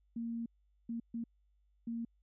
sine tone bursts at uneven times, 231.7 Hz, A#3, 10 cents flat, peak -36 dBFS, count 4, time 0.16-0.46 / 0.89-1 / 1.14-1.24 / 1.87-2.05 s, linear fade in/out 5 ms, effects added 50 Hz sine -69 dBFS peak until 2.22 s

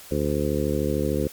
harmonic tone, 73.42 Hz, D2, in tune, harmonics 1 / 2 / 3 / 4 / 5 / 6 / 7, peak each -29 / -29 / -29 / -29 / -29 / -29 / -29 dBFS, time 0.11-1.28 s, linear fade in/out 5 ms, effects white hiss -44 dBFS RMS until 1.32 s + MP3 96 kbps

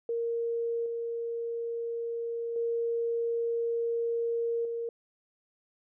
sine tone with level steps, 465.3 Hz, A#4, 3 cents flat, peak -28 / -31 / -27 / -31 dBFS, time 0.09-4.89 s, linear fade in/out 2 ms, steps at 0.86 / 2.56 / 4.65 s, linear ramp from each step 2 ms, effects none

